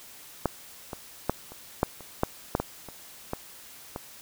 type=clicks; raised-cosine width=1 ms; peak=-9 / -20 / -9 / -29 / -7 / -29 / -8 / -9 / -13 / -26 / -15 / -19 dBFS; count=12; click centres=0.457 / 0.932 / 1.296 / 1.52 / 1.831 / 2.007 / 2.234 / 2.551 / 2.6 / 2.887 / 3.334 / 3.961 s; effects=white hiss -48 dBFS RMS until 4.21 s